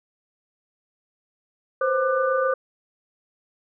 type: tone cluster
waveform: sine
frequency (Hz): 498.4 / 526 / 1194 / 1492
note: B4 / C5 / D6 / F#6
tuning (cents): +16 / +9 / +28 / +14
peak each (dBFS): -30 / -21 / -25 / -29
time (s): 1.81-2.54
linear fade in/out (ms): 5
effects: none